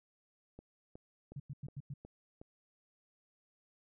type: click train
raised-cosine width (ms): 2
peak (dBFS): -37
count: 6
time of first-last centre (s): 0.59-2.415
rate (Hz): 2.74
type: tone bursts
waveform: sine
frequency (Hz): 140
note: C#3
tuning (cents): +18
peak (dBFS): -40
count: 5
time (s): 1.36-1.939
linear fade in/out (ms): 5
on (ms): 39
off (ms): 96
effects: none